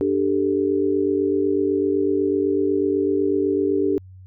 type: chord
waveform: sine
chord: D suspended fourth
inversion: none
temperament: equal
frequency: 293.7 / 392 / 440 Hz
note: D4 / G4 / A4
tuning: 0 / 0 / 0 cents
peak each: -22 / -20 / -25 dBFS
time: 0.01-3.98 s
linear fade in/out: 0 ms
effects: added 93 Hz sine -40 dBFS peak until 4.26 s